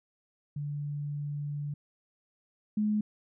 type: tone pair in turn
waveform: sine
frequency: 145.6 / 211.5 Hz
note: D3 / G#3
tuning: -15 / +32 cents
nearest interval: tritone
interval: 647 cents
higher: second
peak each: -32 / -25 dBFS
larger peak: second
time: 0.56-1.74 / 2.77-3.01 s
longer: first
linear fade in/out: 5 ms
effects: none